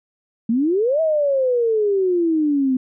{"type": "exponential two-way sweep", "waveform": "sine", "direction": "up then down", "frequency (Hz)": [217.7, 652, 253.4], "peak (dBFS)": -15, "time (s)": [0.49, 2.77], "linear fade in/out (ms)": 5, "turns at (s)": 1.01, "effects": []}